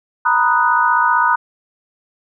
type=chord; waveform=sine; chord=B major seventh; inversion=third; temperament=equal; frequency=932.3 / 987.8 / 1244.5 / 1480 Hz; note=A#5 / B5 / D#6 / F#6; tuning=0 / 0 / 0 / 0 cents; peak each=-17 dBFS; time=0.25-1.36 s; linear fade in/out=10 ms; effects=none